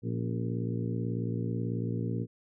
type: harmonic tone with a mistuned harmonic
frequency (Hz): 58.27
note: A#1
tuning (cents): 0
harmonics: 2 / 3 / 4 / 5 / 6 / 7 / 8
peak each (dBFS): -32 / -36 / -38 / -40 / -42 / -43 / -44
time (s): 0.02-2.27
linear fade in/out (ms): 50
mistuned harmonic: 5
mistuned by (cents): -64
effects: none